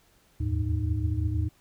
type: tone cluster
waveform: sine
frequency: 78 / 84 / 93.3 / 107.1 / 307.6 Hz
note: D#2 / E2 / F#2 / A2 / D#4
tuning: +5 / +33 / +15 / -46 / -20 cents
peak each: -28 / -35 / -36 / -28 / -36 dBFS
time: 0.4-1.49 s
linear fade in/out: 10 ms
effects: pink hiss -63 dBFS RMS until 1.6 s